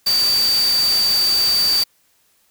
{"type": "tone in noise", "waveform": "sine", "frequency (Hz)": 4623, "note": "D8", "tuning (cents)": -28, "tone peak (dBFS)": -14, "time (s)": [0.06, 1.84], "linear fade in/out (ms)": 10, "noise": "white", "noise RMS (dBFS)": -25, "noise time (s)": [0.06, 1.84], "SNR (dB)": 8, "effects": ["white hiss -60 dBFS RMS until 2.5 s"]}